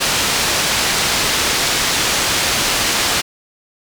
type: low-pass noise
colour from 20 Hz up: white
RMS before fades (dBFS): -17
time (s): 0-3.22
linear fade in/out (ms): 20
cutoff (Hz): 5900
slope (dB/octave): 12
effects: none